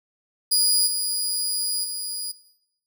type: tone with level steps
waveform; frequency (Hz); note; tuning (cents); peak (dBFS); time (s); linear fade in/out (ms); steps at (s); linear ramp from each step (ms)
20% pulse; 4902; D#8; -27; -11 / -17 / -22; 0.51-2.32; 10; 0.86 / 1.83; 20
effects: noise-tail reverb RT60 0.8 s tail -18 dB re dry